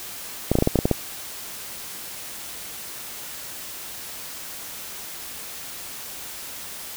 clicks, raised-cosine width 2 ms, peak -4 dBFS, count 9, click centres 0.516 / 0.554 / 0.587 / 0.624 / 0.674 / 0.757 / 0.789 / 0.855 / 0.913 s, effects white hiss -36 dBFS RMS until 6.96 s

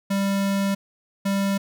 square tone pair in turn, 197.2 / 197.2 Hz, G3 / G3, +11 / +11 cents, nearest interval unison, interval 0 cents, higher neither, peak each -21 dBFS, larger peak neither, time 0.1-0.75 / 1.25-1.58 s, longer first, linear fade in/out 10 ms, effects none

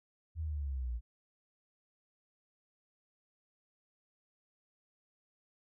sine linear sweep, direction down, 82.41 to 56 Hz, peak -34 dBFS, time 0.35-1.01 s, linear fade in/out 50 ms, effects none

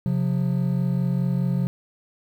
triangle tone pair together, 133.9 / 178.74 Hz, C3 / F3, +40 / +40 cents, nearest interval perfect fourth, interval 500 cents, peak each -21 dBFS, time 0.06-1.67 s, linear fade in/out 0 ms, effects 9-bit

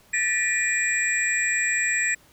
sine tone cluster, 1763 / 1948 / 2396 / 7680 Hz, A6 / B6 / D7 / B8, +3 / -24 / +34 / -49 cents, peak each -26 dBFS, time 0.13-2.15 s, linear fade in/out 10 ms, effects tanh soft clip ceiling -11 dBFS + pink hiss -56 dBFS RMS until 2.32 s

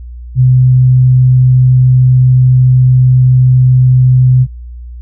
sine tone, 127.6 Hz, C3, 43 cents flat, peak -3 dBFS, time 0.35-4.47 s, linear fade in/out 50 ms, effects added 60 Hz sine -24 dBFS peak until 5.01 s

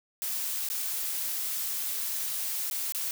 blue noise with dropouts, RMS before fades -32 dBFS, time 0.22-3.11 s, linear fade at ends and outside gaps 0 ms, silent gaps 0.688-0.7 / 2.7-2.711 / 2.922-2.948 s, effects none

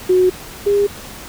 sine tone pair in turn, 367.2 / 405.6 Hz, F#4 / G#4, -13 / -41 cents, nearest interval major second, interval 172 cents, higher second, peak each -9 / -11 dBFS, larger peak first, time 0.09-0.3 / 0.66-0.87 s, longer neither, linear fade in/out 10 ms, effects pink hiss -34 dBFS RMS until 1.28 s

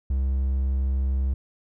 triangle tone, 66.4 Hz, C2, 26 cents sharp, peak -19 dBFS, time 0.1-1.34 s, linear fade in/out 5 ms, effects none

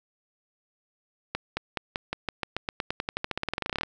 accelerating click train, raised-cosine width 0.3 ms, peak -12 dBFS, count 29, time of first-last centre 1.35-3.834 s, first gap 220 ms, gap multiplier 0.92, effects none

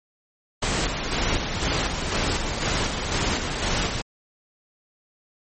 pink noise with tremolo, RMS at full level -23 dBFS, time 0.62-4.02 s, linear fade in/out 10 ms, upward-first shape square, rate 2 Hz, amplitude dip 40%, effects MP3 32 kbps

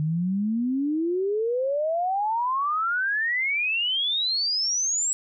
sine exponential sweep, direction up, 149 to 7800 Hz, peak -22 dBFS, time 0-5.13 s, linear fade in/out 0 ms, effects none

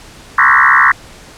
sine tone with frequency modulation, 1480 Hz, F#6, in tune, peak -5 dBFS, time 0.38-0.92 s, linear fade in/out 5 ms, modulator 67.4 Hz, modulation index 6.9, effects pink hiss -37 dBFS RMS until 1.37 s + low-pass 9000 Hz 12 dB/octave

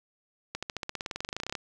accelerating click train, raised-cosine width 0.2 ms, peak -16 dBFS, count 22, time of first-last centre 0.55-1.552 s, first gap 76 ms, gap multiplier 0.95, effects none

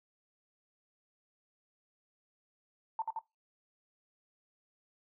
sine tone with echo, 896 Hz, A5, 31 cents sharp, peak -30 dBFS, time 2.99-3.02 s, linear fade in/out 2 ms, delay 85 ms, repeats 2, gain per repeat -2 dB, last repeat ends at 3.19 s, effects noise-tail reverb RT60 0.2 s tail -19 dB re dry

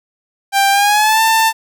sawtooth tone with pitch glide, 790 to 891.9 Hz, G5 to A5, +13 to +23 cents, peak -6 dBFS, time 0.52-1.53 s, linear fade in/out 50 ms, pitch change +210 cents, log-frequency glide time 0.71-1.21 s, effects none

